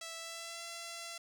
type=tone with pitch glide; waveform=5% pulse; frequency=659.3 to 676.7 Hz; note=E5 to E5; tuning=0 to +45 cents; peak=-31 dBFS; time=0.01-1.18 s; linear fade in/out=5 ms; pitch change=+45 cents; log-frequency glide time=0.17-0.63 s; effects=none